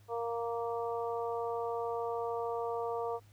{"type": "harmonic tone", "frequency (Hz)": 233.1, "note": "A#3", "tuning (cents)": 0, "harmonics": [2, 3, 4, 5], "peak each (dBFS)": [-35, -39, -41, -43], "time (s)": [0.08, 3.2], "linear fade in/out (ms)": 50, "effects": ["added 103 Hz sine -58 dBFS peak until 3.32 s", "pink hiss -67 dBFS RMS until 3.32 s"]}